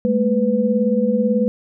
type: tone cluster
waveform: sine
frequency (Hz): 206.6 / 224.8 / 497.7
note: G#3 / A3 / B4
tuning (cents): -9 / +37 / +13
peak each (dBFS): -19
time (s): 0.05-1.48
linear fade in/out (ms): 0
effects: none